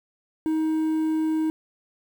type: tone with quantisation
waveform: triangle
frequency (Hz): 315.4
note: D#4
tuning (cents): +24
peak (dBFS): -19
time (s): 0.46-1.5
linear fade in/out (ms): 0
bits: 8
effects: none